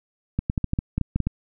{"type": "clicks", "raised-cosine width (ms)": 5, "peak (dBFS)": -10, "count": 11, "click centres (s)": [0.39, 0.499, 0.578, 0.643, 0.734, 0.789, 0.98, 1.013, 1.16, 1.203, 1.27], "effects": []}